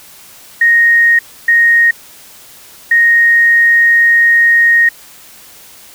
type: tone bursts at uneven times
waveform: sine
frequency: 1864.7 Hz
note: A#6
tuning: in tune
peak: -5 dBFS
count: 3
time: 0.61-1.19 / 1.48-1.91 / 2.91-4.89 s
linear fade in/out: 5 ms
effects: white hiss -38 dBFS RMS until 5.94 s